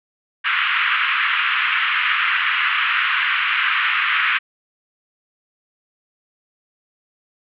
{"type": "band-pass noise", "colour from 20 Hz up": "pink", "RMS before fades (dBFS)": -19, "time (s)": [0.44, 4.39], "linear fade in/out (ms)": 20, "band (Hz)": [1200, 3000], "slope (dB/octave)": 48, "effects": []}